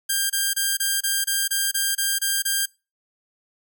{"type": "tone bursts", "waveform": "5% pulse", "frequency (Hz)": 1596, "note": "G6", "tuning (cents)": 31, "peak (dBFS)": -9, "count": 11, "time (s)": [0.09, 2.66], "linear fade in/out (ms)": 10, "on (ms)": 210, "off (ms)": 26, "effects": ["noise-tail reverb RT60 0.3 s tail -26 dB re dry"]}